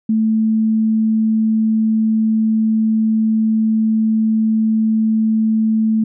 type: tone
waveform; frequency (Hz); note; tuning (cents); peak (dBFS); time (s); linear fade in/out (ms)
sine; 220; A3; 0; -12; 0.09-6.04; 5
effects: none